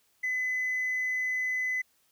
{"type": "tone with hard clipping", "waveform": "triangle", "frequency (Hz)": 2015, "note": "B6", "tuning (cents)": 34, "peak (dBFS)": -27, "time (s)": [0.23, 1.82], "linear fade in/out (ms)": 10, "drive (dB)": 2, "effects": ["white hiss -69 dBFS RMS until 2.11 s"]}